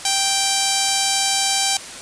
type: tone with notch filter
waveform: 5% pulse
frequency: 784 Hz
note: G5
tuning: in tune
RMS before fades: -19 dBFS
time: 0.05-1.77 s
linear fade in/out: 2 ms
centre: 1800 Hz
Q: 1.5
effects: white hiss -34 dBFS RMS until 2.01 s + resampled to 22050 Hz